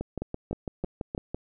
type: two click trains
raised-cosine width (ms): 2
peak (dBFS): -18 / -18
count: 9 / 4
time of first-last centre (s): 0.01-1.346 / 0.22-1.149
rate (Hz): 5.99 / 3.23
effects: none